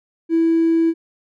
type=tone with hard clipping; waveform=triangle; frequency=329.1 Hz; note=E4; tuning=3 cents flat; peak=-13 dBFS; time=0.29-0.94 s; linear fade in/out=50 ms; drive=3 dB; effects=none